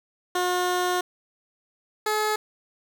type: tone pair in turn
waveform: 15% pulse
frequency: 360 / 427.1 Hz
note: F#4 / G#4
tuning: -47 / +48 cents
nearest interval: minor third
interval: 295 cents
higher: second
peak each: -16 dBFS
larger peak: neither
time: 0.35-1.01 / 2.06-2.36 s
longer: first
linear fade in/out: 5 ms
effects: none